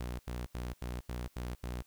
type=tone bursts; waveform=sawtooth; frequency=60.8 Hz; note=B1; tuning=26 cents flat; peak=-33 dBFS; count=7; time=0-1.822 s; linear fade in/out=5 ms; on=190 ms; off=82 ms; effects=white hiss -68 dBFS RMS until 1.86 s